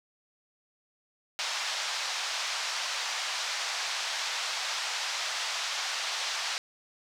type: band-pass noise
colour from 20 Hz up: white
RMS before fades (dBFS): -33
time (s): 1.39-6.58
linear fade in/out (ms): 0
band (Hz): 680 to 5800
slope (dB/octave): 24
effects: none